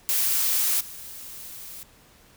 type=noise with level steps; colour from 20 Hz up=blue; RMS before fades=-23 / -40 dBFS; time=0.09-1.83 s; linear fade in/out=0 ms; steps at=0.8 s; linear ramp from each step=10 ms; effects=pink hiss -55 dBFS RMS until 2.36 s